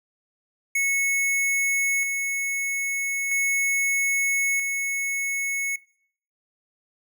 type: tone with tremolo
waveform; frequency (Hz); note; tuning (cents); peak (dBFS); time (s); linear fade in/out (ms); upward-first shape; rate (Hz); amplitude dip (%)
square; 2200; C#7; -14; -21; 0.75-5.76; 5; square; 0.39; 35
effects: noise-tail reverb RT60 0.6 s tail -22 dB re dry